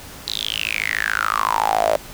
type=tone with high-pass filter sweep; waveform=sawtooth; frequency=53.8 Hz; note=A1; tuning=38 cents flat; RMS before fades=-21 dBFS; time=0.27-1.96 s; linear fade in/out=0 ms; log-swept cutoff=4100 to 590 Hz; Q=9.8; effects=pink hiss -38 dBFS RMS until 2.13 s